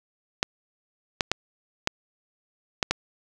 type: clicks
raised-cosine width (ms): 0.2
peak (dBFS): -4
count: 6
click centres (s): 0.429 / 1.208 / 1.316 / 1.874 / 2.828 / 2.91
effects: none